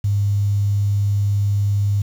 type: tone with quantisation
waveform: sine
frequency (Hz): 101.3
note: G#2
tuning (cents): -43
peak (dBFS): -15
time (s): 0.04-2.02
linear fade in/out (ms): 5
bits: 7
effects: none